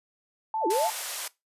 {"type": "tone", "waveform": "sine", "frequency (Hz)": 880, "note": "A5", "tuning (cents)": 0, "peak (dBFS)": -26, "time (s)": [0.54, 0.9], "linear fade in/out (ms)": 2}
{"type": "linear two-way sweep", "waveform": "sine", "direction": "down then up", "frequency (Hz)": [830.6, 318.5, 771], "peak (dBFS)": -24, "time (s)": [0.6, 0.9], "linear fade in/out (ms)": 50, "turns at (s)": 0.67}
{"type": "band-pass noise", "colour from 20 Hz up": "white", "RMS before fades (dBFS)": -35, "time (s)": [0.7, 1.28], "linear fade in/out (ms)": 5, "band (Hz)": [510, 13000], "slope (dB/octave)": 24}
{"effects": ["noise-tail reverb RT60 0.2 s tail -20 dB re dry", "resampled to 32000 Hz"]}